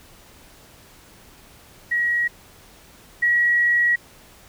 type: tone pair in turn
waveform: sine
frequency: 1907 / 1915.1 Hz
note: A#6 / A#6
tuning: +39 / +46 cents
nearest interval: unison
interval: 7 cents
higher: second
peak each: -18 / -15 dBFS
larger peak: second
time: 1.91-2.28 / 3.22-3.96 s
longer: second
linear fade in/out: 10 ms
effects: pink hiss -49 dBFS RMS until 4.48 s